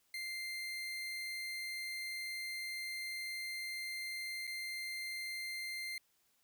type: tone with dropouts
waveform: 30% pulse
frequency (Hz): 2093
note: C7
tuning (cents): 0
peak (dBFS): -37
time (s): 0.14-5.98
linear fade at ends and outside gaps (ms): 2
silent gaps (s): 4.47-4.475
effects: white hiss -75 dBFS RMS until 6.43 s